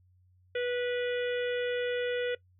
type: harmonic tone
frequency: 490 Hz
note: B4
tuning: 14 cents flat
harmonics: 1 / 3 / 4 / 5 / 6 / 7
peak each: -29 / -39 / -41 / -43 / -45 / -46 dBFS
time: 0.55-2.35 s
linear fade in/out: 5 ms
effects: noise-tail reverb RT60 0.1 s tail -19 dB re dry + added 91 Hz sine -61 dBFS peak until 2.59 s